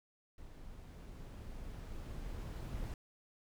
brown noise with level ramp, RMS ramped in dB -52 to -41 dBFS, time 0.38-2.94 s, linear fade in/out 2 ms, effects none

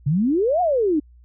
sine exponential two-way sweep, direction up then down, 132.5 to 745 to 285.5 Hz, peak -16 dBFS, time 0.06-1 s, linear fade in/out 10 ms, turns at 0.61 s, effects added 60 Hz sine -46 dBFS peak until 1.24 s

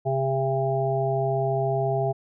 harmonic tone, 134.1 Hz, C3, 43 cents sharp, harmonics 1 / 3 / 5 / 6, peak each -26 / -27 / -26 / -31 dBFS, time 0.05-2.13 s, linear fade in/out 20 ms, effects none

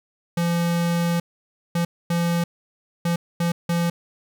square tone bursts at uneven times, 170.9 Hz, F3, 37 cents flat, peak -20 dBFS, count 6, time 0.37-1.2 / 1.75-1.85 / 2.1-2.44 / 3.05-3.16 / 3.4-3.52 / 3.69-3.9 s, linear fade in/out 5 ms, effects 10-bit

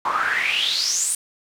pink noise with band-pass filter sweep, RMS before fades -22 dBFS, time 0.05-1.15 s, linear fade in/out 2 ms, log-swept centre 980 to 9400 Hz, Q 8, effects none

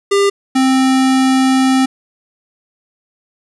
square tone pair in turn, 399.6 / 262.6 Hz, G4 / C4, +33 / +6 cents, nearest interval perfect fifth, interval 727 cents, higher first, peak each -10 dBFS, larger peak neither, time 0.11-0.3 / 0.55-1.86 s, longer second, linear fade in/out 10 ms, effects resampled to 24000 Hz + 7-bit

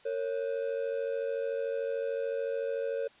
triangle ring-modulated tone, 505 Hz, B4, 39 cents sharp, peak -25 dBFS, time 0.05-3.08 s, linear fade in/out 10 ms, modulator 46.8 Hz, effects white hiss -59 dBFS RMS until 3.2 s + resampled to 8000 Hz

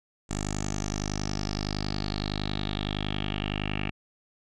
10% pulse tone with low-pass filter sweep, 50.8 Hz, G#1, 38 cents flat, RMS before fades -31 dBFS, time 0.29-3.91 s, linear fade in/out 20 ms, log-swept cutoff 7500 to 2600 Hz, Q 6.3, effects none

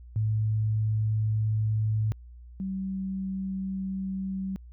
sine tone pair in turn, 108.5 / 191.27 Hz, A2 / G3, -24 / -42 cents, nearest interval minor seventh, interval 982 cents, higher second, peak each -23 / -29 dBFS, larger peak first, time 0.16-2.12 / 2.6-4.56 s, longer neither, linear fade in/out 0 ms, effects added 60 Hz sine -44 dBFS peak until 4.72 s

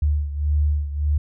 sine beating tone pair, 73.6 / 75.3 Hz, D2 / D2, +4 / +44 cents, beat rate 1.7 Hz, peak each -19 / -24 dBFS, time 0.02-1.18 s, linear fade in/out 5 ms, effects none

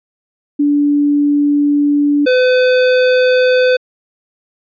sine / square tone pair in turn, 290 / 506 Hz, D4 / B4, -22 / +42 cents, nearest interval minor seventh, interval 964 cents, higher second, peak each -9 dBFS, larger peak neither, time 0.59-2.26 / 2.26-3.77 s, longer first, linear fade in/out 10 ms, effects resampled to 11025 Hz

